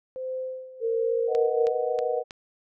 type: tone with tremolo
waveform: sine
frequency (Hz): 517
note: C5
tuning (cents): -21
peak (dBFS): -28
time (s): 0.16-1.45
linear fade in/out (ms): 0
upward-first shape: sine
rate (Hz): 1.3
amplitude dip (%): 80
type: tone with pitch glide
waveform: sine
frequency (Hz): 456 to 462.9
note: A#4 to A#4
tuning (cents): -38 to -12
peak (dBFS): -23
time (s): 0.8-1.75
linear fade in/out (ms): 50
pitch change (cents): +26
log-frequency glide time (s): 1.01-1.14
type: chord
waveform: sine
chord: B major seventh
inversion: third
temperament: equal with one note detuned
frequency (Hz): 467.5 / 493.9 / 622.3 / 740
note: A#4 / B4 / D#5 / F#5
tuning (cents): +5 / 0 / 0 / 0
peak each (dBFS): -29 / -27 / -31 / -32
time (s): 1.27-2.24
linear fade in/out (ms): 50
type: click train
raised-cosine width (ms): 0.2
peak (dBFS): -21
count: 4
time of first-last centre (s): 1.35-2.308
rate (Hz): 3.13
effects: none